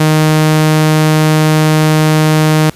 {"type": "tone", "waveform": "sawtooth", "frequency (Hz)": 155.3, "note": "D#3", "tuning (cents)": -3, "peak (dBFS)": -3, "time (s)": [0, 2.7], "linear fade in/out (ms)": 5, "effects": ["pink hiss -39 dBFS RMS until 2.75 s", "resampled to 32000 Hz"]}